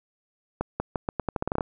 accelerating click train, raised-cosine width 1 ms, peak -12 dBFS, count 13, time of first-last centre 0.61-1.608 s, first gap 190 ms, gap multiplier 0.83, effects none

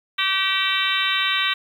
harmonic tone with a mistuned harmonic, 384.9 Hz, G4, 32 cents flat, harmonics 3 / 4 / 5 / 6 / 7 / 8 / 9 / 10, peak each -27 / -27 / -27 / -27 / -27 / -27 / -27 / -27 dBFS, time 0.18-1.54 s, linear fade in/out 10 ms, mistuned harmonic 9, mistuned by +58 cents, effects 8-bit

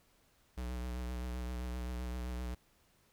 square tone with vibrato, 61.5 Hz, B1, 7 cents flat, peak -38 dBFS, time 0.57-2.55 s, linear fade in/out 10 ms, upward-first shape triangle, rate 7.7 Hz, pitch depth 46 cents each way, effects pink hiss -70 dBFS RMS until 3.12 s

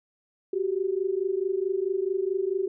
sine tone pair together, 370 / 394.6 Hz, F#4 / G4, 0 / +11 cents, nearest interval minor second, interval 111 cents, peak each -27 dBFS, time 0.53-2.68 s, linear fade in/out 5 ms, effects none

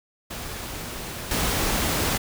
pink noise with level steps, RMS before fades -34 / -24 dBFS, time 0.3-2.18 s, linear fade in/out 10 ms, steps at 1.31 s, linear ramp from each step 2 ms, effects none

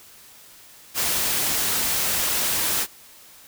white noise, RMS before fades -23 dBFS, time 0.94-2.87 s, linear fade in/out 50 ms, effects white hiss -48 dBFS RMS until 3.47 s

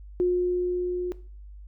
sine tone with level ramp, 358.4 Hz, F4, 45 cents sharp, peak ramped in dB -19 to -26 dBFS, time 0.2-1.12 s, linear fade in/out 0 ms, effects noise-tail reverb RT60 0.4 s tail -17 dB re dry + added 50 Hz sine -41 dBFS peak until 1.67 s

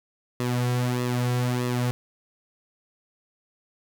sawtooth tone with flanger, 123.47 Hz, B2, in tune, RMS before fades -25 dBFS, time 0.4-1.91 s, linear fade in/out 0 ms, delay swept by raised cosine 1.3 to 3.4 ms, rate 1.6 Hz, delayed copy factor -0.65, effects none

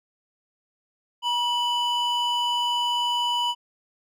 triangle ring-modulated tone, 1969 Hz, B6, 6 cents flat, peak -17 dBFS, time 1.22-3.55 s, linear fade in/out 50 ms, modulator 1010 Hz, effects none

